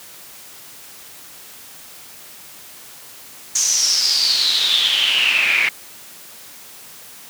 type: noise with band-pass filter sweep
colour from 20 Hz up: pink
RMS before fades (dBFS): -17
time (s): 3.55-5.69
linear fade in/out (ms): 5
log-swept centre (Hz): 6500 to 2200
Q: 8.5
effects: white hiss -40 dBFS RMS until 7.29 s + high-pass 80 Hz 12 dB/octave